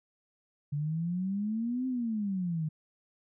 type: exponential two-way sweep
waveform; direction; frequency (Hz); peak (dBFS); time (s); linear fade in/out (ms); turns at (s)
sine; up then down; 142.3 to 261.6 to 151.6; -29; 0.72-2.69; 10; 1.87
effects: none